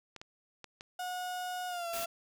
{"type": "clicks", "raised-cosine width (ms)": 0.2, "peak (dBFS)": -28, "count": 4, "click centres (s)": [0.163, 0.215, 0.643, 0.809]}
{"type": "tone with pitch glide", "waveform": "35% pulse", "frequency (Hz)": [726, 677.4], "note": ["F#5", "E5"], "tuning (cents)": [-33, 47], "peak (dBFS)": -34, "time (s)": [0.99, 2.06], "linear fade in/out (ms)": 5, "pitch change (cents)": -120, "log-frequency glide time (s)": [1.68, 1.88]}
{"type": "noise", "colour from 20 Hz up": "white", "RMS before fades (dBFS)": -40, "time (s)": [1.93, 2.05], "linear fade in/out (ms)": 5}
{"effects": []}